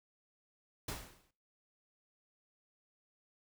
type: noise with exponential decay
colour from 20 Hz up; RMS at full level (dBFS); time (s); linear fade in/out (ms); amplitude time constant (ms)
pink; -38; 0.88-1.31; 5; 92
effects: noise-tail reverb RT60 0.4 s tail -19 dB re dry